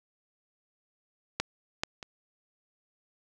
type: clicks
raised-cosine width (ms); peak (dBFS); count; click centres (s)
0.2; -10 / -11 / -23; 3; 1.4 / 1.835 / 2.028
effects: none